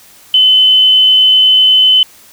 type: tone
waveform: sine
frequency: 3036 Hz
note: F#7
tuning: 44 cents sharp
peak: -4 dBFS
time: 0.34-2.03 s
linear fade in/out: 2 ms
effects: white hiss -41 dBFS RMS until 2.32 s